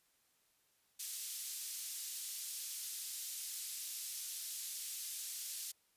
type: band-pass noise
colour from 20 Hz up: white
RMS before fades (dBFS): -44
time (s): 0.99-5.72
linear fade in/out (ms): 10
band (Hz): 4300 to 13000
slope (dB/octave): 12
effects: white hiss -75 dBFS RMS until 5.96 s + resampled to 32000 Hz